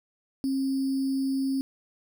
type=tone with sample-and-hold; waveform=sine; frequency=268.9 Hz; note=C4; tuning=47 cents sharp; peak=-24 dBFS; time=0.44-1.61 s; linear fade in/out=0 ms; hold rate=4900 Hz; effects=none